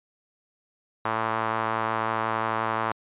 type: tone with band-pass filter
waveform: sawtooth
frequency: 111.8 Hz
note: A2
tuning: 28 cents sharp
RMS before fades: -27 dBFS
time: 1.05-2.92 s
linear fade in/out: 5 ms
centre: 1100 Hz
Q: 2.2
effects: resampled to 8000 Hz